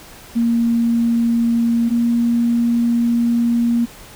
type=tone pair in turn; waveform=sine; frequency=233.1 / 235.5 Hz; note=A#3 / A#3; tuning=0 / +18 cents; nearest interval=unison; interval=18 cents; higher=second; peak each=-13 dBFS; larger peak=neither; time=0.35-1.9 / 1.9-3.86 s; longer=second; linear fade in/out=20 ms; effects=pink hiss -40 dBFS RMS until 4.15 s